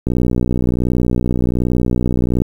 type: click train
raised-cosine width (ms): 3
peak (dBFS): -4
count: 145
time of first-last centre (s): 0.07-2.419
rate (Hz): 61.3
effects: 7-bit